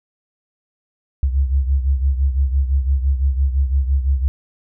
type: beating tone pair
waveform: sine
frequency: 66.7 / 72.6 Hz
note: C2 / D2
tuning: +34 / -19 cents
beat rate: 5.9 Hz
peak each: -15 / -21 dBFS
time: 1.23-4.28 s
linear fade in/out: 0 ms
effects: none